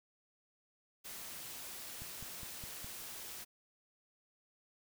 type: noise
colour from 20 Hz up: white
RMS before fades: -47 dBFS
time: 1.04-3.45 s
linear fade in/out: 20 ms
type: click train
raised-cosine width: 5 ms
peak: -37 dBFS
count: 5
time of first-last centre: 2.02-2.845 s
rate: 4.85 Hz
effects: none